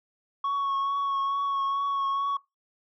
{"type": "tone with vibrato", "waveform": "sine", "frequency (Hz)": 1108.7, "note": "C#6", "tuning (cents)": 0, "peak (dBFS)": -22, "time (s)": [0.44, 2.37], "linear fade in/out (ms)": 5, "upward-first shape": "triangle", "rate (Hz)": 2.3, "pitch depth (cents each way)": 23, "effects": ["noise-tail reverb RT60 0.2 s tail -21 dB re dry", "tanh soft clip ceiling -24 dBFS"]}